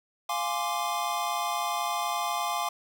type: chord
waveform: square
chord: D half-diminished seventh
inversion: first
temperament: equal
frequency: 698.5 / 830.6 / 1046.5 / 1174.7 Hz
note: F5 / Ab5 / C6 / D6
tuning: 0 / 0 / 0 / 0 cents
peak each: -34 dBFS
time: 0.29-2.69 s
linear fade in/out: 5 ms
effects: none